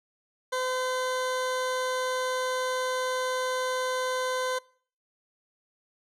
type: tone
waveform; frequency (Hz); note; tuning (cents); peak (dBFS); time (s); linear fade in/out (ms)
20% pulse; 511; C5; -41; -22; 0.52-4.59; 10
effects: noise-tail reverb RT60 0.5 s tail -24 dB re dry + low-pass 10000 Hz 12 dB/octave